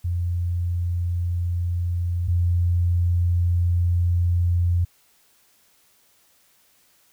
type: tone pair in turn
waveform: sine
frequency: 87.31 / 87.31 Hz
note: F2 / F2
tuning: 0 / 0 cents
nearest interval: unison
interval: 0 cents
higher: neither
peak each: -21 / -17 dBFS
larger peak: second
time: 0.04-2.28 / 2.28-4.85 s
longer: second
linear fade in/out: 10 ms
effects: white hiss -60 dBFS RMS until 7.12 s